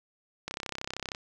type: click train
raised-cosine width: 0.2 ms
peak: -17 dBFS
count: 23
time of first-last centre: 0.48-1.149 s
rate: 32.9 Hz
effects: none